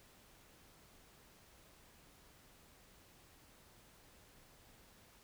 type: silence
effects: pink hiss -64 dBFS RMS until 5.23 s